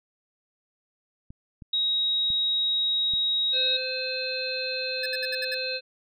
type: clicks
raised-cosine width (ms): 5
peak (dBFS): -30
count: 4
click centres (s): 1.305 / 1.622 / 2.303 / 3.137
type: tone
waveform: sine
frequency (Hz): 3800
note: A#7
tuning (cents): +33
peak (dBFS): -22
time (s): 1.73-3.77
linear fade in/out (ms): 5
type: harmonic tone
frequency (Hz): 516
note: C5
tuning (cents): -24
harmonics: 1 / 3 / 5 / 7 / 8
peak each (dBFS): -33 / -38 / -33 / -41 / -31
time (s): 3.52-5.81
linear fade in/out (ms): 50
type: tone bursts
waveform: square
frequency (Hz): 1711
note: A6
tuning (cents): -49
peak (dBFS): -31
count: 6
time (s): 5.03-5.546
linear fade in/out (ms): 5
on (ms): 31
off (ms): 66
effects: none